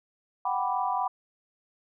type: chord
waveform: sine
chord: G major seventh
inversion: third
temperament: equal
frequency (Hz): 740 / 784 / 987.8 / 1174.7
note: F#5 / G5 / B5 / D6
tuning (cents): 0 / 0 / 0 / 0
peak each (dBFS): -31 / -31 / -29 / -34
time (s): 0.45-1.08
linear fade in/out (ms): 5
effects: none